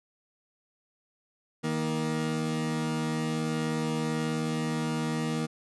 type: tone pair together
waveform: 30% pulse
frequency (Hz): 157.5 / 236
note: D#3 / A#3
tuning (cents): +21 / +22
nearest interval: perfect fifth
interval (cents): 701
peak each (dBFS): -28 / -28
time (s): 1.63-5.47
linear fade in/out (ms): 20
effects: resampled to 24000 Hz